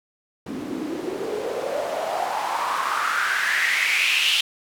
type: noise with band-pass filter sweep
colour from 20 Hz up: white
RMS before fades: -24 dBFS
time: 0.46-4.41 s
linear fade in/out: 5 ms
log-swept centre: 240 to 3100 Hz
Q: 5.4
effects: none